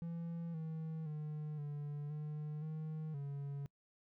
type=tone with pitch steps; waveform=triangle; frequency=168.1 / 159.7 / 151.8 / 146.2 / 151 / 156.5 / 141 Hz; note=E3 / D#3 / D#3 / D3 / D3 / D#3 / C#3; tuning=+34 / +45 / -42 / -7 / +48 / +10 / +30 cents; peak=-38 dBFS; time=0.02-3.66 s; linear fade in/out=0 ms; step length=520 ms; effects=noise-tail reverb RT60 0.1 s tail -25 dB re dry